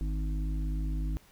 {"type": "harmonic tone with a mistuned harmonic", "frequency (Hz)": 51.5, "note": "G#1", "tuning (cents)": -14, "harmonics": [1, 3, 5, 6], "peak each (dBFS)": [-29, -39, -43, -45], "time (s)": [0.01, 1.17], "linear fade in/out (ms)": 0, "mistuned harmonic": 6, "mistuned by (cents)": 26, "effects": ["pink hiss -60 dBFS RMS until 1.31 s"]}